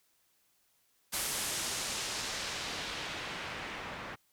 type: noise with low-pass filter sweep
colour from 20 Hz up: white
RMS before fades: -38 dBFS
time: 1.12-4.16 s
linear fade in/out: 20 ms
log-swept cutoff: 12000 to 1600 Hz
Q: 0.94
effects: white hiss -72 dBFS RMS until 4.32 s